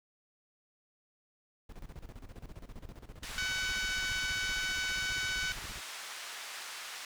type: noise with tremolo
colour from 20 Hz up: brown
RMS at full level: -44 dBFS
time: 1.69-5.81 s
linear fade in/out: 5 ms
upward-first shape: square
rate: 15 Hz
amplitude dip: 75%
type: band-pass noise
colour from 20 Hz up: pink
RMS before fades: -44 dBFS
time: 3.23-7.05 s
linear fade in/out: 2 ms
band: 1200 to 8400 Hz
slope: 12 dB/octave
type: harmonic tone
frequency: 751 Hz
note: F#5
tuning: 26 cents sharp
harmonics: 2 / 3 / 4 / 5 / 6 / 7 / 8 / 9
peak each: -35 / -39 / -41 / -43 / -45 / -46 / -47 / -48 dBFS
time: 3.38-5.52 s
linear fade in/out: 0 ms
effects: none